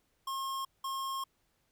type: tone bursts at uneven times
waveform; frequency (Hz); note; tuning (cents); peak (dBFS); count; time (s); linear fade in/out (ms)
square; 1075; C6; +47; -35; 2; 0.27-0.65 / 0.84-1.24; 5
effects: pink hiss -75 dBFS RMS until 1.71 s